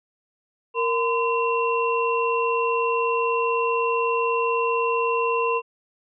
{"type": "tone cluster", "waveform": "sine", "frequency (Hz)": [464.9, 1020, 2724], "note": ["A#4", "C6", "F7"], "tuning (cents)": [-5, -44, -44], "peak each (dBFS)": [-23, -23, -28], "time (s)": [0.74, 5.62], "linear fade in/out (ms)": 50, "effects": []}